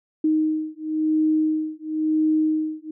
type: beating tone pair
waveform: sine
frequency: 311.1 / 312.07 Hz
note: D#4 / D#4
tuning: 0 / +5 cents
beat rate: 0.97 Hz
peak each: -22 / -22 dBFS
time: 0.24-2.91 s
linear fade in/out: 5 ms
effects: none